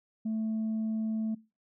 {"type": "tone", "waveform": "sine", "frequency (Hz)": 220, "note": "A3", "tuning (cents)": 0, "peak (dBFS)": -27, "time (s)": [0.25, 1.35], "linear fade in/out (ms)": 10, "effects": ["noise-tail reverb RT60 0.3 s tail -23 dB re dry", "tanh soft clip ceiling -27 dBFS"]}